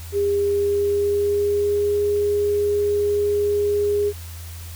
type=tone with pitch glide; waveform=sine; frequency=404.1 to 411.2 Hz; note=G#4 to G#4; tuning=-47 to -17 cents; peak=-17 dBFS; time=0.12-4.13 s; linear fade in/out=50 ms; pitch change=+30 cents; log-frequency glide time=0.48-1.97 s; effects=added 84 Hz sine -33 dBFS peak until 4.75 s + white hiss -42 dBFS RMS until 4.75 s